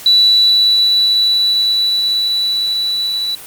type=tone with level ramp; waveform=sine; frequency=3951 Hz; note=B7; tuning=in tune; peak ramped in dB=-6 to -15 dBFS; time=0.06-3.35 s; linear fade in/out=2 ms; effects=white hiss -33 dBFS RMS until 3.46 s + Opus 48 kbps